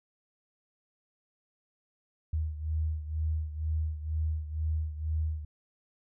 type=beating tone pair; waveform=sine; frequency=77.78 / 79.88 Hz; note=D#2 / D#2; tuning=0 / +46 cents; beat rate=2.1 Hz; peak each=-30 / -35 dBFS; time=2.33-5.45 s; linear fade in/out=5 ms; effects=none